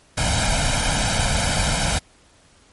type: noise with comb filter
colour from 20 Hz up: pink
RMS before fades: -20 dBFS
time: 0.17-1.99 s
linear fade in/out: 10 ms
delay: 1.3 ms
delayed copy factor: +0.8
effects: pink hiss -54 dBFS RMS until 2.72 s + MP3 48 kbps